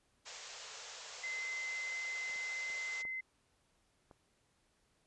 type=band-pass noise; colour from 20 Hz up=white; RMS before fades=-50 dBFS; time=0.25-3.03 s; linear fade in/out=20 ms; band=410 to 7500 Hz; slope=96 dB/octave
type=tone; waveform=sine; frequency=2058 Hz; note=C7; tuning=29 cents flat; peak=-38 dBFS; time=1.23-3.21 s; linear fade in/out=10 ms
type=clicks; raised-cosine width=1 ms; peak=-48 / -48 / -46 / -39 / -42 dBFS; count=5; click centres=2.298 / 2.36 / 2.701 / 3.052 / 4.112 s
effects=pink hiss -75 dBFS RMS until 5.06 s + resampled to 24000 Hz